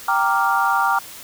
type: chord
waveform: sine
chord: G minor seventh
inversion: none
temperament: equal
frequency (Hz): 784 / 932.3 / 1174.7 / 1396.9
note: G5 / Bb5 / D6 / F6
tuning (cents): 0 / 0 / 0 / 0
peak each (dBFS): -21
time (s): 0.08-0.99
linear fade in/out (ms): 5
effects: white hiss -38 dBFS RMS until 1.23 s